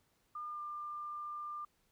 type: tone with pitch glide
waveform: sine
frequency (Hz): 1207 to 1195.2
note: D6 to D6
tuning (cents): +47 to +30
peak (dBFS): -40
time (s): 0.35-1.65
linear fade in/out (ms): 5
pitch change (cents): -17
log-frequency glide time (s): 0.51-0.6
effects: pink hiss -75 dBFS RMS until 1.91 s